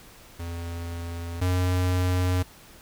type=tone pair in turn; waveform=square; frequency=85 / 90.83 Hz; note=F2 / F#2; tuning=-46 / -32 cents; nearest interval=minor second; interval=114 cents; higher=second; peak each=-32 / -22 dBFS; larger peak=second; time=0.39-1.41 / 1.41-2.43 s; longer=neither; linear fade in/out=10 ms; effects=pink hiss -50 dBFS RMS until 2.81 s